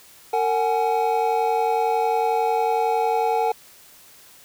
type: tone cluster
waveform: triangle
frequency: 456.9 / 750 / 841 Hz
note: A#4 / F#5 / G#5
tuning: -35 / +23 / +22 cents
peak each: -21 dBFS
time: 0.33-3.52 s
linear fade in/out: 5 ms
effects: white hiss -49 dBFS RMS until 4.44 s